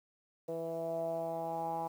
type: tone with low-pass filter sweep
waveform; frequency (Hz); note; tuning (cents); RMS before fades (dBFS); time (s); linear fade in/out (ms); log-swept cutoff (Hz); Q
10% pulse; 164.81; E3; 0; -37; 0.48-1.88; 10; 550 to 880; 6.4
effects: 10-bit